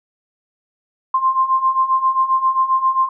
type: beating tone pair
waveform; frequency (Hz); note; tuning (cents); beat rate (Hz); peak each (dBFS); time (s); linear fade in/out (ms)
sine; 1046.5 / 1054; C6 / C6; 0 / +12; 7.5; -19 / -15; 1.14-3.09; 5
effects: none

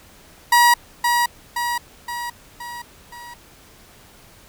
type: tone with echo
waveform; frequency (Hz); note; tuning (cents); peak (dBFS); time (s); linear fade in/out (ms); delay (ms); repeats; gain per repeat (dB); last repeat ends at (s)
30% pulse; 958; A#5; +47; -8; 0.52-0.74; 5; 520; 5; -5; 3.34
effects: pink hiss -48 dBFS RMS until 4.48 s

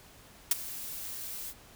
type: noise with ADSR envelope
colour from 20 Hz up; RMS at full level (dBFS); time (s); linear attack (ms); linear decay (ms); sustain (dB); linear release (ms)
blue; -21; 0.51-1.54; 4; 20; -19; 51
effects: pink hiss -55 dBFS RMS until 1.75 s

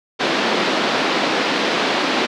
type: band-pass noise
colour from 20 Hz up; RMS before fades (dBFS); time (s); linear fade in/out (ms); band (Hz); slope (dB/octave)
pink; -19; 0.19-2.27; 20; 230 to 4500; 24
effects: none

